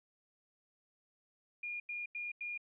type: tone bursts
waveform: sine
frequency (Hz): 2423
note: D#7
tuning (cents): -47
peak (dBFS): -38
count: 4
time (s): 1.63-2.577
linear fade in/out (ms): 5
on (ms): 170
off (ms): 89
effects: none